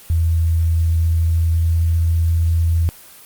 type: tone with pitch glide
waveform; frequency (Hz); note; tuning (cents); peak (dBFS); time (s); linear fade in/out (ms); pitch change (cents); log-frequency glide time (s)
sine; 82.41 to 83.03; E2 to E2; 0 to +13; -13; 0.1-2.89; 0; +13; 0.92-2.04
effects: white hiss -42 dBFS RMS until 3.25 s + Opus 24 kbps